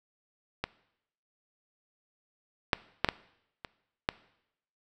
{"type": "clicks", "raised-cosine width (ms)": 0.3, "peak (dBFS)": [-14, -6, -6, -9, -22, -9], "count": 6, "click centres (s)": [0.64, 2.732, 3.046, 3.088, 3.648, 4.089], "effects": ["noise-tail reverb RT60 0.8 s tail -20 dB re dry"]}